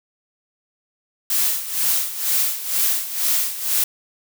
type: noise with tremolo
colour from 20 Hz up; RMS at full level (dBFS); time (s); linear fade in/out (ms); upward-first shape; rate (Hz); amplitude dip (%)
blue; -18; 1.3-3.84; 2; sine; 2.1; 75
effects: none